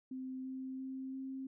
sine tone with pitch steps, 259.8 / 261.8 / 263.7 / 265.7 Hz, C4 / C4 / C4 / C4, -12 / +1 / +14 / +27 cents, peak -40 dBFS, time 0.11-1.47 s, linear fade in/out 5 ms, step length 340 ms, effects none

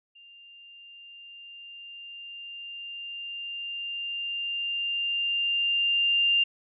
sine tone with level ramp, 2794 Hz, F7, in tune, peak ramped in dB -49 to -19 dBFS, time 0.15-6.44 s, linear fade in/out 10 ms, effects none

